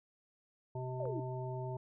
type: harmonic tone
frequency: 127.9 Hz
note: C3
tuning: 39 cents flat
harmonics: 1 / 3 / 5 / 7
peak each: -39 / -44 / -46 / -47 dBFS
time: 0.75-1.77 s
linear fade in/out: 5 ms
type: exponential sweep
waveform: sine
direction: down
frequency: 646 to 291.3 Hz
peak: -37 dBFS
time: 1-1.2 s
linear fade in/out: 2 ms
type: click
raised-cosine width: 1 ms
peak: -34 dBFS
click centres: 1.055 s
effects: none